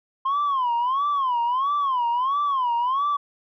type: tone with vibrato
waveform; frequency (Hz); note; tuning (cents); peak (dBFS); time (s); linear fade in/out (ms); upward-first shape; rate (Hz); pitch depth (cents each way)
sine; 1046.5; C6; 0; -18; 0.25-3.17; 10; sine; 1.5; 190
effects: tanh soft clip ceiling -18 dBFS